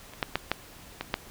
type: clicks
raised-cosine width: 0.3 ms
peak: -28 / -9 / -9 / -8 / -15 / -9 dBFS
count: 6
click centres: 0.136 / 0.228 / 0.356 / 0.516 / 1.01 / 1.141 s
effects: pink hiss -49 dBFS RMS until 1.3 s